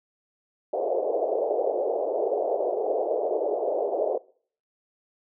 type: band-pass noise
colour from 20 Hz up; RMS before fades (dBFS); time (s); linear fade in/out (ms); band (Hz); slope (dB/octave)
pink; -26; 0.73-4.18; 5; 400 to 690; 48
effects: noise-tail reverb RT60 0.5 s tail -22 dB re dry